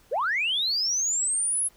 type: linear sweep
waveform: sine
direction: up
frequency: 404 to 10830 Hz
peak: -22 dBFS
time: 0.11-1.69 s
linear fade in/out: 20 ms
effects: tanh soft clip ceiling -18 dBFS + pink hiss -59 dBFS RMS until 1.76 s